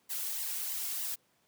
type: noise with flanger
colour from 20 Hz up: blue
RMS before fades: -36 dBFS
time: 0.09-1.16 s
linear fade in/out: 20 ms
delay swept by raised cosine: 1 to 2.8 ms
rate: 3.2 Hz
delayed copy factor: +0.6
effects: pink hiss -71 dBFS RMS until 1.47 s + high-pass 150 Hz 12 dB/octave